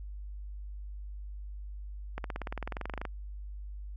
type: accelerating click train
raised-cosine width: 0.5 ms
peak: -21 dBFS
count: 19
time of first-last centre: 2.18-3.052 s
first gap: 62 ms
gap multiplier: 0.97
effects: added 50 Hz sine -39 dBFS peak until 3.96 s